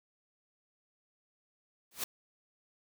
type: noise with exponential growth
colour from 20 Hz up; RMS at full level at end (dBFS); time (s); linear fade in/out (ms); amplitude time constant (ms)
white; -30; 1.91-2.04; 5; 28
effects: none